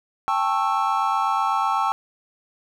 triangle chord, A dominant seventh, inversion third, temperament just, 792 / 880 / 1100 / 1320 Hz, G5 / A5 / C#6 / E6, +18 / 0 / -14 / +2 cents, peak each -23 dBFS, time 0.28-1.92 s, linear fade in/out 0 ms, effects none

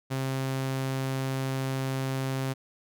sawtooth tone, 133.2 Hz, C3, 31 cents sharp, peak -24 dBFS, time 0.1-2.54 s, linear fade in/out 20 ms, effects none

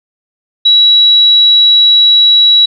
sine tone, 3900 Hz, B7, 23 cents flat, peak -3 dBFS, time 0.65-2.66 s, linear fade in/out 10 ms, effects none

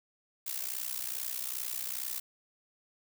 blue noise with amplitude modulation, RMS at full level -33 dBFS, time 0.46-2.2 s, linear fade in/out 10 ms, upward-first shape sine, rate 62.4 Hz, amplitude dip 85%, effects none

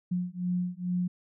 sine beating tone pair, 178 / 180.3 Hz, F3 / F#3, +33 / -45 cents, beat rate 2.3 Hz, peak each -31 dBFS, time 0.11-1.08 s, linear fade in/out 10 ms, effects none

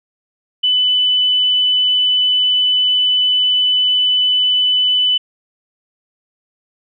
sine tone, 2997 Hz, F#7, 22 cents sharp, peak -11 dBFS, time 0.63-5.18 s, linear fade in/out 10 ms, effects none

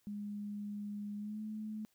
sine tone with pitch glide, 206 to 215.1 Hz, G#3 to A3, -14 to -39 cents, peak -39 dBFS, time 0.07-1.85 s, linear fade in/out 0 ms, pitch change +75 cents, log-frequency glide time 1.17-1.41 s, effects white hiss -75 dBFS RMS until 1.94 s

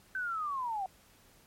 sine linear sweep, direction down, 1550 to 740 Hz, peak -32 dBFS, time 0.15-0.86 s, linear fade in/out 2 ms, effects pink hiss -62 dBFS RMS until 1.46 s + MP3 64 kbps

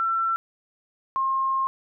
sine tone pair in turn, 1345 / 1067.5 Hz, E6 / C6, +34 / +34 cents, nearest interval major third, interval 400 cents, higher first, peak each -21 / -21 dBFS, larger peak neither, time 0-0.36 / 1.16-1.67 s, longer second, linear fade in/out 0 ms, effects none

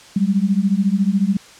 sine beating tone pair, 189.8 / 203.8 Hz, F#3 / G#3, +44 / -32 cents, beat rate 14 Hz, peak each -17 / -17 dBFS, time 0.16-1.37 s, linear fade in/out 5 ms, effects white hiss -43 dBFS RMS until 1.59 s + low-pass 7000 Hz 12 dB/octave

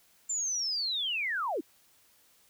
sine linear sweep, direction down, 7280 to 254.1 Hz, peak -29 dBFS, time 0.29-1.61 s, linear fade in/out 10 ms, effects white hiss -64 dBFS RMS until 2.49 s

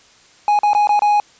triangle tone with dropouts, 830.6 Hz, G#5, in tune, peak -9 dBFS, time 0.48-1.2 s, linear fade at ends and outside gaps 1 ms, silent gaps 0.59-0.633 / 0.733-0.749 / 0.872-0.892 / 0.993-1.02 s, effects white hiss -49 dBFS RMS until 1.39 s + resampled to 16000 Hz

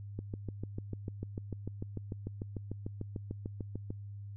click train, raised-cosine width 3 ms, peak -26 dBFS, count 26, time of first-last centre 0.19-3.905 s, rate 6.73 Hz, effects added 101 Hz sine -42 dBFS peak until 4.36 s

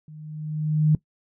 sine tone with level ramp, 153.5 Hz, D#3, 23 cents flat, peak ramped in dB -40 to -13 dBFS, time 0.08-0.95 s, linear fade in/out 2 ms, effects noise-tail reverb RT60 0.1 s tail -19 dB re dry

